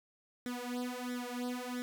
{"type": "tone with flanger", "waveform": "sawtooth", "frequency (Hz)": 246.9, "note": "B3", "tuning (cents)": 0, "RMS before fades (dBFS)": -39, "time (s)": [0.46, 1.82], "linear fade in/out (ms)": 0, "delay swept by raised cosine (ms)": [0.54, 3.84], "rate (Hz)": 1.5, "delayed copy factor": 0.9, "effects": []}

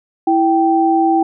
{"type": "tone pair together", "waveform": "sine", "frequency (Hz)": [329.6, 779.9], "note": ["E4", "G5"], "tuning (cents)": [0, -9], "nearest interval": "octave + minor third", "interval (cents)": 1491, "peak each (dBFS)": -13, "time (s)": [0.27, 1.23], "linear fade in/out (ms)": 5, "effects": []}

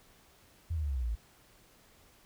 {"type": "tone with pitch steps", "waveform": "sine", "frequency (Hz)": [83.3, 77.72, 72.52, 67.66, 63.13, 58.9, 54.96], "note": ["E2", "D#2", "D2", "C#2", "B1", "A#1", "A1"], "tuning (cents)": [19, -1, -21, -41, 39, 19, -1], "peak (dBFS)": -30, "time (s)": [0.7, 1.155], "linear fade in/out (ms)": 10, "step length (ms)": 65, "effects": ["pink hiss -62 dBFS RMS until 2.25 s"]}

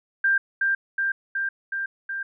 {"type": "tone with echo", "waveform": "sine", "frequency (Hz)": 1586, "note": "G6", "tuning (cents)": 20, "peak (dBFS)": -17, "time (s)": [0.24, 0.38], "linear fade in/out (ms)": 5, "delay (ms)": 370, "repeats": 5, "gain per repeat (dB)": -2, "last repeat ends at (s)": 2.23, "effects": []}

